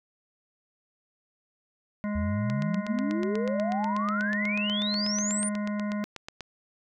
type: harmonic tone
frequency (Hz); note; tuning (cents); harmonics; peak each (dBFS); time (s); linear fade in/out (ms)
207.7; G#3; 0; 1 / 3 / 5 / 7 / 9 / 10; -28 / -38 / -42 / -45 / -47 / -48; 2.04-6.04; 0
type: exponential sweep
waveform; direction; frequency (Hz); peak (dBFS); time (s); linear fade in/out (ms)
sine; up; 75.7 to 9410; -28; 2.15-5.49; 5
type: click train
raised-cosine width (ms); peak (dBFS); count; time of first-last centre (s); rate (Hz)
0.2; -20; 33; 2.5-6.407; 8.19
effects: none